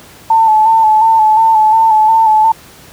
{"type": "tone with vibrato", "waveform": "sine", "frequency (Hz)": 880, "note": "A5", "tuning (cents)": 0, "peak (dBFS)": -5, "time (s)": [0.3, 2.52], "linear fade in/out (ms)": 5, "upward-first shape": "square", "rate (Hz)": 2.8, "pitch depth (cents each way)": 32, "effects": ["pink hiss -38 dBFS RMS until 2.92 s", "high-pass 60 Hz 12 dB/octave"]}